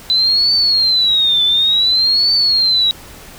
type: tone with vibrato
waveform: sine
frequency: 3990 Hz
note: B7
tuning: 17 cents sharp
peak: -10 dBFS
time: 0.1-2.91 s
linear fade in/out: 0 ms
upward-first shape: triangle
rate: 0.56 Hz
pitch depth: 230 cents each way
effects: pink hiss -37 dBFS RMS until 3.38 s